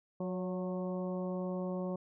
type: harmonic tone with a mistuned harmonic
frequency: 182.2 Hz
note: F#3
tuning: 26 cents flat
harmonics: 1 / 2 / 3 / 4 / 5 / 6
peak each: -36 / -41 / -40 / -50 / -51 / -51 dBFS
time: 0.2-1.96 s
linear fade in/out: 5 ms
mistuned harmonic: 3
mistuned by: +29 cents
effects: none